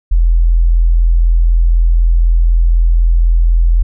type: tone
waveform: sine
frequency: 42 Hz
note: E1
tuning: 33 cents sharp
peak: -6 dBFS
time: 0.11-3.83 s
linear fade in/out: 10 ms
effects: none